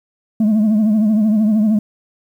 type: tone with vibrato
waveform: sine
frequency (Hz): 214.5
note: A3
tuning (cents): -44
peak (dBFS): -8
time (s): 0.4-1.79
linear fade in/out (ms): 5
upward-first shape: triangle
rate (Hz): 13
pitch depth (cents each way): 91
effects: tanh soft clip ceiling -10 dBFS + 8-bit